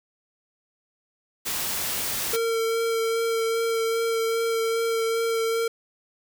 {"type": "noise", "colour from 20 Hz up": "white", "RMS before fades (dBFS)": -28, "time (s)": [1.45, 2.37], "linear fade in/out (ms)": 20}
{"type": "tone with vibrato", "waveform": "square", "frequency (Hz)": 455.3, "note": "A#4", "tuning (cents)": -41, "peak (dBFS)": -23, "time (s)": [2.33, 5.68], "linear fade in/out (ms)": 5, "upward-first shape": "sine", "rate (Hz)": 2.5, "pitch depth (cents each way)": 13}
{"effects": []}